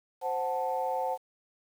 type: chord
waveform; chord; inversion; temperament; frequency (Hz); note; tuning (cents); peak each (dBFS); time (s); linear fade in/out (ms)
sine; F# diminished; second; equal; 523.3 / 740 / 880; C5 / F#5 / A5; 0 / 0 / 0; -32; 0.21-1.18; 50
effects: tanh soft clip ceiling -19 dBFS + 9-bit